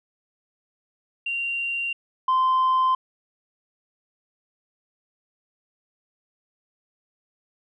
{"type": "tone pair in turn", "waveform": "sine", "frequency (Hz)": [2767, 1036.5], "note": ["F7", "C6"], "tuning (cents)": [-17, -17], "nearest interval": "octave + perfect fourth", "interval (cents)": 1700, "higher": "first", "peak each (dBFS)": [-24, -15], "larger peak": "second", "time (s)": [[1.26, 1.93], [2.28, 2.95]], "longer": "neither", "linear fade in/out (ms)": 5, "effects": ["tanh soft clip ceiling -16 dBFS"]}